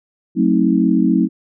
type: chord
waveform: sine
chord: F# diminished seventh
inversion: none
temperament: just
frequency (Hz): 185 / 222 / 266.4 / 319.7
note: F#3 / A3 / C4 / Eb4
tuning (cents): 0 / +16 / +31 / +47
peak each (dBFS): -17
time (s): 0.35-1.29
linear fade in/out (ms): 50
effects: none